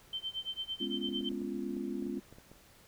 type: tone with tremolo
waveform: sine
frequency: 3104 Hz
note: G7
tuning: 18 cents flat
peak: -33 dBFS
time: 0.13-1.29 s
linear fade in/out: 2 ms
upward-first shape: sine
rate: 8.9 Hz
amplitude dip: 95%
type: chord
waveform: sine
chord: C# dominant seventh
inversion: second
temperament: just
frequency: 207.9 / 249.5 / 277.2 / 346.5 Hz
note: G#3 / B3 / C#4 / E#4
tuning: +2 / +18 / 0 / -14 cents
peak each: -40 dBFS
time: 0.8-2.2 s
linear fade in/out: 10 ms
type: clicks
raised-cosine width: 2 ms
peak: -39 dBFS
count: 11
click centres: 1.091 / 1.209 / 1.317 / 1.416 / 1.768 / 2.024 / 2.065 / 2.176 / 2.326 / 2.385 / 2.516 s
effects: pink hiss -60 dBFS RMS until 2.87 s